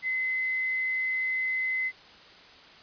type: tone with quantisation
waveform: sine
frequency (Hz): 2043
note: C7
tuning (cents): -42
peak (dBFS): -26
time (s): 0.02-1.92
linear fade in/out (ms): 50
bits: 9
effects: white hiss -51 dBFS RMS until 2.82 s + resampled to 11025 Hz